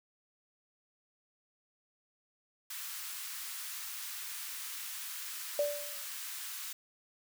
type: high-pass noise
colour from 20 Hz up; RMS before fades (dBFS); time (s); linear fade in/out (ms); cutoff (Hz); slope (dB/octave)
white; -42; 2.7-6.73; 5; 1100; 24
type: tone with exponential decay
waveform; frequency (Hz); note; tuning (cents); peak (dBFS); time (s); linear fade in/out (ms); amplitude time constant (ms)
sine; 583; D5; -13; -25; 5.59-6.05; 2; 100
effects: none